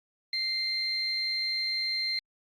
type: tone pair together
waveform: sine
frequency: 2093 / 4164 Hz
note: C7 / C8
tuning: 0 / -9 cents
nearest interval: octave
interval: 1191 cents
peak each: -33 / -28 dBFS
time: 0.33-2.19 s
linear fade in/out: 2 ms
effects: tanh soft clip ceiling -20 dBFS + Opus 32 kbps